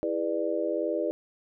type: chord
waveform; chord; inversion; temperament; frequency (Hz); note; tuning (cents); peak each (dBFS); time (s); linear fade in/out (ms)
sine; E dominant seventh; none; just; 329.6 / 412 / 494.4 / 593.3; E4 / G#4 / B4 / D5; 0 / -14 / +2 / +18; -31 / -33 / -32 / -30; 0.03-1.11; 0
effects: none